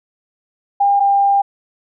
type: tone pair in turn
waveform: sine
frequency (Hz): 803 / 797.9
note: G5 / G5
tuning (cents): +41 / +30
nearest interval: unison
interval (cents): 11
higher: first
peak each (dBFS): -10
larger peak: neither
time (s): 0.8-1 / 1-1.42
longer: second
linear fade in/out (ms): 10
effects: none